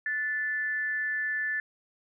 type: tone with amplitude modulation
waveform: sine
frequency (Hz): 1752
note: A6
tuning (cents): -8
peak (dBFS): -25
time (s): 0.06-1.6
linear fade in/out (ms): 2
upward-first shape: sine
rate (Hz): 283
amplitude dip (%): 50
effects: none